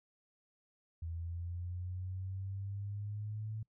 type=exponential sweep; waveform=sine; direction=up; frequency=82.41 to 110 Hz; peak=-38 dBFS; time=1.02-3.63 s; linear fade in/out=5 ms; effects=noise-tail reverb RT60 0.1 s tail -25 dB re dry